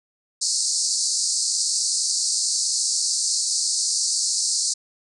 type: band-pass noise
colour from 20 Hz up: pink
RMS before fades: -23 dBFS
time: 0.41-4.74 s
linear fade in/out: 10 ms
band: 4300 to 9200 Hz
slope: 96 dB/octave
effects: none